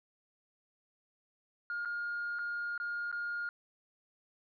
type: tone with dropouts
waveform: sine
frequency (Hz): 1419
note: F6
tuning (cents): +27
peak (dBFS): -33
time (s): 1.7-3.49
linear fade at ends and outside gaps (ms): 1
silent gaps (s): 1.85-1.856 / 2.387-2.391 / 2.778-2.8 / 3.115-3.126
effects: tanh soft clip ceiling -31 dBFS